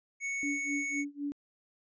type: tone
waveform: square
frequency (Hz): 2217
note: C#7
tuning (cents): 0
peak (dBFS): -33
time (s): 0.2-1.05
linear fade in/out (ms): 50
type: tone with tremolo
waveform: sine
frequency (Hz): 287.2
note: D4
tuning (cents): -39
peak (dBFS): -31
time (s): 0.43-1.32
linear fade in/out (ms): 0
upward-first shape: sine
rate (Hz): 3.9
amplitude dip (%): 95
effects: resampled to 16000 Hz